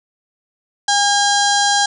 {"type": "harmonic tone", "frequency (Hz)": 810, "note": "G#5", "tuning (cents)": -43, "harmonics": [1, 2, 4, 5, 6, 7, 8, 9, 10], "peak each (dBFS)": [-16, -19, -22, -23, -24, -24, -25, -26, -26], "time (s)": [0.88, 1.86], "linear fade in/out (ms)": 5, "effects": []}